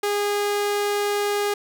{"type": "tone", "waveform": "sawtooth", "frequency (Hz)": 410, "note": "G#4", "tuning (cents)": -22, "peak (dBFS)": -17, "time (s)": [0.03, 1.54], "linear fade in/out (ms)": 5, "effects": []}